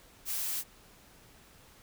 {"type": "noise", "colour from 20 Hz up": "blue", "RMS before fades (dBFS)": -34, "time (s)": [0.25, 0.64], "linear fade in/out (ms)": 50, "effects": ["pink hiss -58 dBFS RMS until 1.82 s"]}